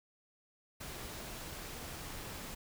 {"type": "noise", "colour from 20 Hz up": "pink", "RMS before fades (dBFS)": -45, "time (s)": [0.8, 2.55], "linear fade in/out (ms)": 10, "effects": []}